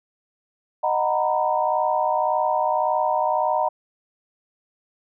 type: chord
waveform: sine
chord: B major seventh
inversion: first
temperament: just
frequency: 617.4 / 740.8 / 926 / 987.8 Hz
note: D#5 / F#5 / A#5 / B5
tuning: -14 / +2 / -12 / 0 cents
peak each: -24 / -24 / -23 / -27 dBFS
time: 0.83-3.69 s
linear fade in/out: 10 ms
effects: none